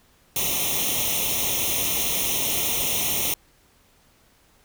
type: noise with comb filter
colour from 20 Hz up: white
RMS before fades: -24 dBFS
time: 0.36-3.34 s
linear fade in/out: 2 ms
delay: 0.32 ms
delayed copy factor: +0.9
effects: pink hiss -59 dBFS RMS until 4.64 s